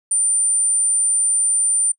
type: tone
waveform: sine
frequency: 9110 Hz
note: C#9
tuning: 46 cents sharp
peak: -15 dBFS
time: 0.11-1.92 s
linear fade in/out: 5 ms
effects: noise-tail reverb RT60 0.1 s tail -23 dB re dry